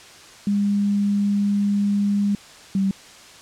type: tone pair in turn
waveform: sine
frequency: 202.7 / 194 Hz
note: G#3 / G3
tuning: -42 / -18 cents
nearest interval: minor second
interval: 76 cents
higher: first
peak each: -17 dBFS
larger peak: neither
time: 0.47-2.35 / 2.75-2.91 s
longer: first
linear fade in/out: 2 ms
effects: white hiss -44 dBFS RMS until 3.41 s + low-pass 7000 Hz 12 dB/octave